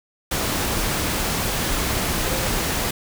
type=tone in noise; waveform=sine; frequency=523.3 Hz; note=C5; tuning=in tune; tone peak=-31 dBFS; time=2.26-2.49 s; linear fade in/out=5 ms; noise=pink; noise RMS=-23 dBFS; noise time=0.31-2.91 s; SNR=-11 dB; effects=none